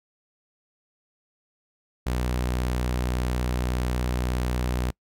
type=tone with vibrato; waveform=sawtooth; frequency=61.74 Hz; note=B1; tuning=in tune; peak=-20 dBFS; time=2.06-4.91 s; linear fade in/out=10 ms; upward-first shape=square; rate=17 Hz; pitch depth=13 cents each way; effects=noise-tail reverb RT60 0.1 s tail -26 dB re dry